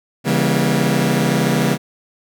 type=chord; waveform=sawtooth; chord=C# diminished seventh; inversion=none; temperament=just; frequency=138.59 / 166.31 / 199.57 / 239.5 Hz; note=C#3 / E3 / G3 / Bb3; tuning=0 / +16 / +31 / +47 cents; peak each=-16 dBFS; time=0.24-1.78 s; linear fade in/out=50 ms; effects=none